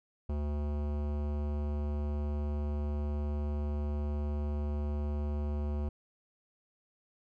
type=tone with hard clipping; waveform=sine; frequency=73.42 Hz; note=D2; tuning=in tune; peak=-33 dBFS; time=0.29-5.89 s; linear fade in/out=5 ms; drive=18 dB; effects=none